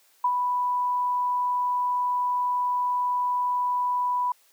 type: tone with ADSR envelope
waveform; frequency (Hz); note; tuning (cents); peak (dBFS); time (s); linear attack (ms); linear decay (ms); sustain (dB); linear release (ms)
sine; 987.8; B5; 0; -18; 0.24-4.32; 6; 63; -4; 4
effects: white hiss -61 dBFS RMS until 4.52 s + high-pass 400 Hz 12 dB/octave